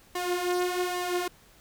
sawtooth tone with flanger, 358.2 Hz, F4, 44 cents sharp, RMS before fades -29 dBFS, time 0.15-1.28 s, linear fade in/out 5 ms, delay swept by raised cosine 1 to 5.8 ms, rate 1.2 Hz, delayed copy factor +0.6, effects pink hiss -57 dBFS RMS until 1.6 s

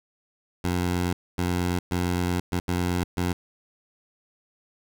15% pulse tone bursts at uneven times, 88.9 Hz, F2, 31 cents sharp, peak -17 dBFS, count 6, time 0.64-1.13 / 1.38-1.79 / 1.91-2.4 / 2.52-2.6 / 2.68-3.04 / 3.17-3.33 s, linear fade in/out 5 ms, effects none

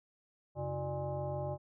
sine tone with frequency modulation, 366.8 Hz, F#4, 15 cents flat, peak -34 dBFS, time 0.55-1.58 s, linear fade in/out 50 ms, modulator 229 Hz, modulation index 1.9, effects none

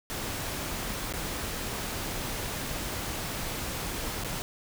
pink noise with dropouts, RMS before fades -34 dBFS, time 0.1-4.42 s, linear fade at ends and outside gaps 0 ms, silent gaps 1.125-1.137 / 4.237-4.246 s, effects none

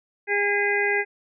harmonic tone with a mistuned harmonic, 407.3 Hz, G#4, 34 cents flat, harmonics 1 / 2 / 4 / 5 / 6, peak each -25 / -30 / -26 / -24 / -30 dBFS, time 0.27-1.05 s, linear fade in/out 50 ms, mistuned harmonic 6, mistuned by +17 cents, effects none

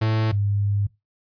45% pulse / sine tone pair in turn, 110 / 101.39 Hz, A2 / G#2, 0 / -41 cents, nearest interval minor second, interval 141 cents, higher first, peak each -19 dBFS, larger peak neither, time 0.01-0.32 / 0.32-0.87 s, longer second, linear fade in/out 10 ms, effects noise-tail reverb RT60 0.2 s tail -19 dB re dry + resampled to 11025 Hz

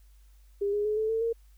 sine tone with pitch steps, 403 / 413.9 / 425 / 436.4 / 448.2 / 460.3 Hz, G4 / G#4 / G#4 / A4 / A4 / A#4, +48 / -6 / +40 / -14 / +32 / -22 cents, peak -25 dBFS, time 0.61-1.33 s, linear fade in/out 10 ms, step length 120 ms, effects added 50 Hz sine -53 dBFS peak until 1.57 s + white hiss -69 dBFS RMS until 1.57 s

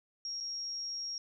sine tone with dropouts, 5588 Hz, F8, in tune, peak -36 dBFS, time 0.25-1.18 s, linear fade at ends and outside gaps 1 ms, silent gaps 0.403-0.407 s, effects none

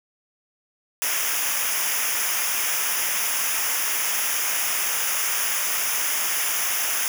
white noise with comb filter, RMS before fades -24 dBFS, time 1.02-7.08 s, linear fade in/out 0 ms, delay 0.24 ms, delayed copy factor -0.9, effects none

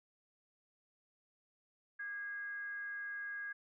sine tone with frequency modulation, 1641 Hz, G#6, 21 cents flat, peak -40 dBFS, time 1.99-3.53 s, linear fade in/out 10 ms, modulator 444 Hz, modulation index 0.22, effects none

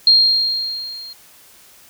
sine tone with level ramp, 4219 Hz, C8, 14 cents sharp, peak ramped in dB -6 to -32 dBFS, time 0.07-1.13 s, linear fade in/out 2 ms, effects white hiss -47 dBFS RMS until 1.89 s

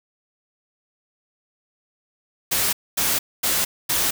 white noise bursts, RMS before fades -21 dBFS, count 4, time 2.51-4.11 s, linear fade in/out 10 ms, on 220 ms, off 240 ms, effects none

